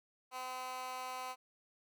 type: tone with high-pass filter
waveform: 15% pulse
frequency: 255.7 Hz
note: C4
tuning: 40 cents flat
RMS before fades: -43 dBFS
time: 0.31-1.36 s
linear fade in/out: 50 ms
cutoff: 930 Hz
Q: 1.6
effects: none